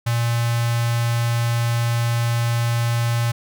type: tone with notch filter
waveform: square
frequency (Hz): 117.9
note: A#2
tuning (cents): +20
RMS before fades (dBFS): -20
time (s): 0.06-3.32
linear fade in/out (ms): 10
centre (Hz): 320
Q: 0.52
effects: none